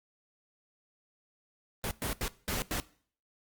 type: noise bursts at uneven times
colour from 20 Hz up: pink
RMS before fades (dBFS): -33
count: 5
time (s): 1.84-1.91 / 2.02-2.13 / 2.21-2.28 / 2.48-2.62 / 2.71-2.8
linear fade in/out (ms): 0
effects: noise-tail reverb RT60 0.5 s tail -20 dB re dry + Opus 32 kbps